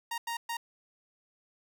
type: tone bursts at uneven times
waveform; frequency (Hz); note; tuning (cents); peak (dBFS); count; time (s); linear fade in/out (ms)
sawtooth; 932.3; A#5; 0; -29; 3; 0.11-0.18 / 0.27-0.37 / 0.49-0.57; 5
effects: none